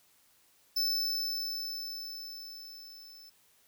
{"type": "tone with level ramp", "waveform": "square", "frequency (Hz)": 5274, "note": "E8", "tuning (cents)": 0, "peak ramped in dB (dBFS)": [-27, -51], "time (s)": [0.76, 3.3], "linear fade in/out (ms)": 10, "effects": ["white hiss -66 dBFS RMS until 3.67 s"]}